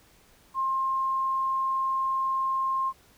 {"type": "tone", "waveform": "sine", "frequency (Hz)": 1062, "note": "C6", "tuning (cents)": 25, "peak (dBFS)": -24, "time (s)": [0.54, 2.93], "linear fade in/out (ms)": 50, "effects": ["pink hiss -59 dBFS RMS until 3.17 s"]}